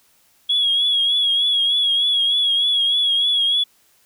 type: tone with vibrato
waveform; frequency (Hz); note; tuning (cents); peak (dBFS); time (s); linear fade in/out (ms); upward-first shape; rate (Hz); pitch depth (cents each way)
sine; 3334; G#7; +6; -14; 0.49-3.64; 10; triangle; 3.3; 57
effects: tanh soft clip ceiling -10 dBFS + white hiss -58 dBFS RMS until 4.05 s